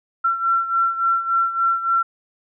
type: beating tone pair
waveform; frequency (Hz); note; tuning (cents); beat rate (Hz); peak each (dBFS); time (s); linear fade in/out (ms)
sine; 1355 / 1358.5; E6 / F6; +47 / -48; 3.5; -18 / -23; 0.24-2.03; 10
effects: none